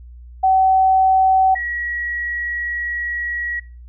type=tone pair in turn; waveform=sine; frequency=760 / 1915.1 Hz; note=F#5 / A#6; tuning=+46 / +46 cents; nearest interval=octave + major third; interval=1600 cents; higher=second; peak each=-11 / -21 dBFS; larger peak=first; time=0.43-1.55 / 1.55-3.6 s; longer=second; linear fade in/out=10 ms; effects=noise-tail reverb RT60 0.3 s tail -22 dB re dry + added 60 Hz sine -36 dBFS peak until 3.88 s